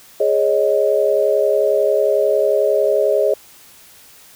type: chord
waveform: sine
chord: Ab suspended fourth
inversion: none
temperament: equal with one note detuned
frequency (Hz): 415.3 / 551.2 / 622.3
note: Ab4 / Db5 / Eb5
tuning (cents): 0 / -10 / 0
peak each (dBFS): -17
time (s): 0.2-3.34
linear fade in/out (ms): 5
effects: white hiss -45 dBFS RMS until 4.35 s